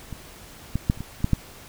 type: clicks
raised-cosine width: 5 ms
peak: -21 / -11 / -6 / -27 / -19 / -30 / -8 / -6 dBFS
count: 8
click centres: 0.127 / 0.756 / 0.899 / 0.975 / 1.006 / 1.205 / 1.244 / 1.333 s
effects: pink hiss -45 dBFS RMS until 1.68 s